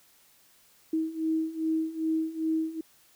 sine beating tone pair, 318 / 320.5 Hz, D#4 / E4, +38 / -49 cents, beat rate 2.5 Hz, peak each -31 / -28 dBFS, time 0.93-2.81 s, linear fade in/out 5 ms, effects white hiss -61 dBFS RMS until 3.15 s

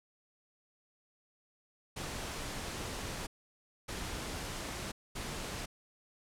pink noise bursts at uneven times, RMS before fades -40 dBFS, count 3, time 1.96-3.27 / 3.88-4.92 / 5.15-5.66 s, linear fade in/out 10 ms, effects low-pass 10000 Hz 12 dB/octave

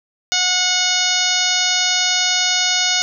harmonic tone, 730 Hz, F#5, 24 cents flat, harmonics 1 / 2 / 3 / 4 / 5 / 6 / 7 / 8 / 9, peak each -27 / -25 / -24 / -23 / -22 / -24 / -22 / -27 / -22 dBFS, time 0.32-3.02 s, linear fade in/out 0 ms, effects none

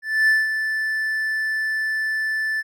triangle tone with ADSR envelope, 1756 Hz, A6, 4 cents flat, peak -11 dBFS, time 0.02-2.63 s, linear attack 260 ms, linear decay 190 ms, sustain -8 dB, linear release 34 ms, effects none

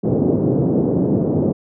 pink band-pass noise, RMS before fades -17 dBFS, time 0.03-1.53 s, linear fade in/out 20 ms, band 130 to 490 Hz, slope 24 dB/octave, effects none

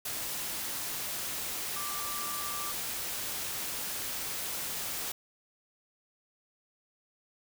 sine tone in noise, 1174.7 Hz, D6, in tune, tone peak -39 dBFS, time 1.76-2.72 s, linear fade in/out 5 ms, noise white, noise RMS -36 dBFS, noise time 0.05-5.12 s, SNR -6 dB, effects none

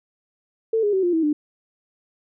sine tone with pitch steps, 447.5 / 412.7 / 380.7 / 351.1 / 323.8 / 298.7 Hz, A4 / G#4 / F#4 / F4 / E4 / D4, +29 / -11 / +49 / +9 / -31 / +29 cents, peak -17 dBFS, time 0.73-1.33 s, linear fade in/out 5 ms, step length 100 ms, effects none

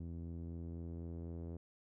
sawtooth tone with low-pass filter sweep, 84 Hz, E2, 33 cents sharp, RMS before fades -45 dBFS, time 0-1.57 s, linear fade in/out 5 ms, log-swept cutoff 260 to 440 Hz, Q 1.3, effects none

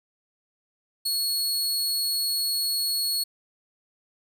sawtooth tone, 4348 Hz, C#8, 34 cents flat, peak -21 dBFS, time 1.05-3.24 s, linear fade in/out 10 ms, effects none

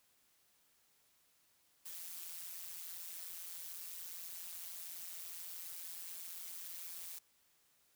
blue noise with amplitude modulation, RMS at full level -44 dBFS, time 1.85-7.19 s, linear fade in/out 10 ms, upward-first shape sine, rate 173 Hz, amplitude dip 85%, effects white hiss -73 dBFS RMS until 7.95 s

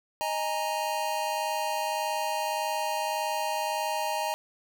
square chord, D# suspended fourth, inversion none, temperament equal, 622.3 / 830.6 / 932.3 Hz, D#5 / G#5 / A#5, 0 / 0 / 0 cents, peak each -34 / -33 / -32 dBFS, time 0.21-4.34 s, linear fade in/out 0 ms, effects none

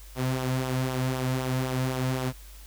sawtooth tone with flanger, 129.2 Hz, C3, 21 cents flat, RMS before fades -28 dBFS, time 0.15-2.33 s, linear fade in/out 50 ms, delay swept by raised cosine 0.43 to 2.73 ms, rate 3.9 Hz, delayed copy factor -0.5, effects added 50 Hz sine -44 dBFS peak until 2.66 s + white hiss -52 dBFS RMS until 2.66 s

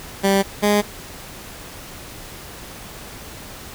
15% pulse tone pair in turn, 196 / 206.7 Hz, G3 / G#3, 0 / -8 cents, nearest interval minor second, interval 92 cents, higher second, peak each -8 dBFS, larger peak neither, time 0.23-0.43 / 0.62-0.82 s, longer neither, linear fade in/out 20 ms, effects pink hiss -37 dBFS RMS until 3.74 s

